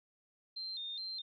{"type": "tone with vibrato", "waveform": "sine", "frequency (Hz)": 3888, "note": "B7", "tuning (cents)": -28, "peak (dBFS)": -39, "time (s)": [0.56, 1.22], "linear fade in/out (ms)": 10, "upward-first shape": "square", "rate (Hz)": 2.4, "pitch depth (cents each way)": 110, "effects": []}